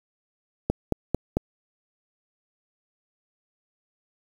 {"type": "click train", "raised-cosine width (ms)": 2, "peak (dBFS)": -8, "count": 4, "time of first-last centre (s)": [0.7, 1.37], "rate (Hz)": 4.48, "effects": ["7-bit"]}